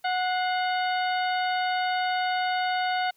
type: harmonic tone with a mistuned harmonic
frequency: 735 Hz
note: F#5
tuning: 12 cents flat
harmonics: 1 / 2 / 3 / 4 / 5 / 6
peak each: -25 / -31 / -35 / -37 / -39 / -41 dBFS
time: 0.04-3.11 s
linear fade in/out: 10 ms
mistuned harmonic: 3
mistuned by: -75 cents
effects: white hiss -66 dBFS RMS until 3.16 s